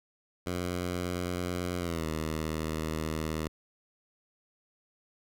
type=tone with pitch glide; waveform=10% pulse; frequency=89 to 78.83 Hz; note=F2 to D#2; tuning=+33 to +23 cents; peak=-23 dBFS; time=0.46-3.48 s; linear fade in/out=10 ms; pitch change=-210 cents; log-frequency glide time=1.78-2.07 s; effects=none